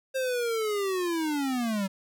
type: linear sweep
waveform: square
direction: down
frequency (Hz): 533 to 187.6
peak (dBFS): -27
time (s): 0.14-1.88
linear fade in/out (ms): 20
effects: none